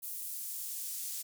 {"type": "noise with high-pass filter sweep", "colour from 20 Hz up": "pink", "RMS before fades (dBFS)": -40, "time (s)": [0.02, 1.23], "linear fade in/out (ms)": 20, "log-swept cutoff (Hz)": [11000, 7000], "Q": 0.79, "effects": []}